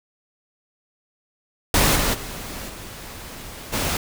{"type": "noise with level steps", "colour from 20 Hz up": "pink", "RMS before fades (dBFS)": [-17, -21, -33, -37, -23], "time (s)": [1.74, 3.97], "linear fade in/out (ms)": 2, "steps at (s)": [1.95, 2.13, 2.68, 3.72], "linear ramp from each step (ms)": 20, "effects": []}